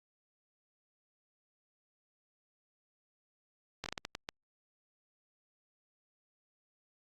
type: slowing click train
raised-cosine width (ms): 0.2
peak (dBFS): -20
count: 8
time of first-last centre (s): 3.84-4.289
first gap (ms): 20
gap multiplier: 1.38
effects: Opus 48 kbps